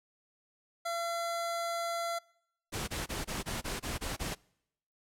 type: tone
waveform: 25% pulse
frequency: 680 Hz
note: F5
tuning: 46 cents flat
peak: -29 dBFS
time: 0.85-2.19 s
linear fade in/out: 10 ms
type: noise bursts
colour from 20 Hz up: pink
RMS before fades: -36 dBFS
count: 9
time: 2.72-4.352 s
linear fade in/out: 20 ms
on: 160 ms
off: 24 ms
effects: noise-tail reverb RT60 0.8 s tail -26 dB re dry + low-pass 12000 Hz 12 dB/octave